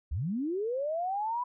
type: linear sweep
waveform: sine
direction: up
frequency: 57 to 1000 Hz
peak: -29 dBFS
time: 0.11-1.44 s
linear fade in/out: 10 ms
effects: none